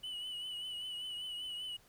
triangle tone with vibrato, 2960 Hz, F#7, in tune, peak -38 dBFS, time 0.03-1.77 s, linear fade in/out 10 ms, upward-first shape triangle, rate 5.1 Hz, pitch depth 51 cents each way, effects pink hiss -65 dBFS RMS until 1.88 s

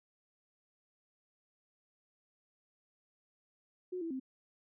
sine tone with pitch steps, 364.4 / 330.6 / 261.9 Hz, F#4 / E4 / C4, -26 / +5 / +2 cents, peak -36 dBFS, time 3.92-4.199 s, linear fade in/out 10 ms, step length 93 ms, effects none

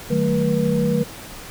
sine tone cluster, 156.2 / 190.1 / 221.9 / 482.5 Hz, D#3 / F#3 / A3 / B4, +7 / +47 / +15 / -40 cents, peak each -22 dBFS, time 0.1-1.04 s, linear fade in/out 10 ms, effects pink hiss -37 dBFS RMS until 1.5 s

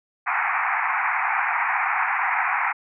pink band-pass noise, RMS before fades -23 dBFS, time 0.26-2.73 s, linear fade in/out 20 ms, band 750 to 2400 Hz, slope 96 dB/octave, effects none

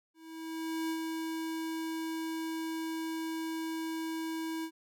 square tone with ADSR envelope, 323.3 Hz, E4, 34 cents flat, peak -32 dBFS, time 0.14-4.71 s, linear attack 760 ms, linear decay 72 ms, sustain -3 dB, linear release 71 ms, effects none

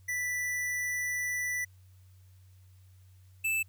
square tone pair in turn, 1975.5 / 2637 Hz, B6 / E7, 0 / 0 cents, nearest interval perfect fourth, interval 500 cents, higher second, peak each -31 / -28 dBFS, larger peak second, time 0.08-1.65 / 3.44-3.63 s, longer first, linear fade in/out 10 ms, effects added 93 Hz sine -54 dBFS peak until 3.68 s + white hiss -70 dBFS RMS until 3.68 s

